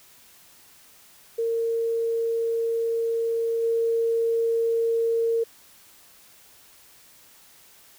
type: tone with level steps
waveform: sine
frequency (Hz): 458.9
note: A#4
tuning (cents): -27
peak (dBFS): -22 / -20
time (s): 1.38-5.44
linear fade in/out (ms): 10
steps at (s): 3.62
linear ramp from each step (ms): 20
effects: white hiss -53 dBFS RMS until 7.98 s